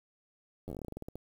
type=slowing click train; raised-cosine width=2 ms; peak=-28 dBFS; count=16; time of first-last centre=0.68-1.156 s; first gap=10 ms; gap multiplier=1.15; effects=9-bit